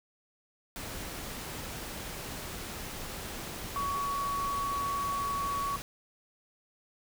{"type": "tone in noise", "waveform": "sine", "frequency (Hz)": 1124, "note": "C#6", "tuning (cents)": 24, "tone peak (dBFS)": -30, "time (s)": [3.76, 5.76], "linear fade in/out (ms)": 0, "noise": "pink", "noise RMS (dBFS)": -40, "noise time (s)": [0.76, 5.82], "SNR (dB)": 7, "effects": []}